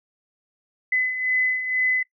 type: beating tone pair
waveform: sine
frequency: 2016 / 2018.1 Hz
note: B6 / B6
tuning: +35 / +37 cents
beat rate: 2.1 Hz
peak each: -28 / -21 dBFS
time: 0.92-2.03 s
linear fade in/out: 5 ms
effects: noise-tail reverb RT60 0.1 s tail -21 dB re dry